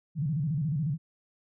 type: tone with vibrato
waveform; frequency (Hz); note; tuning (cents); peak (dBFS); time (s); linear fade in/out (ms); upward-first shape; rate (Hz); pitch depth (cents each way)
sine; 149.9; D3; +36; -26; 0.15-0.98; 50; square; 14; 160
effects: none